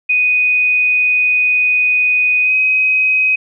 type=tone with pitch glide; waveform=sine; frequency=2489 to 2524 Hz; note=D#7 to D#7; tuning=0 to +24 cents; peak=-10 dBFS; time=0.09-3.36 s; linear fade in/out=10 ms; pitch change=+24 cents; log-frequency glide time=2.42-2.54 s; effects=none